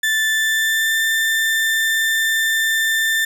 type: tone with pitch glide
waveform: 35% pulse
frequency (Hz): 1760 to 1785.6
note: A6 to A6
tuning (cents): 0 to +25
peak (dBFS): -14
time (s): 0.03-3.25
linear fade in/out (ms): 5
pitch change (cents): +25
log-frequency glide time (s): 0.3-1.01
effects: none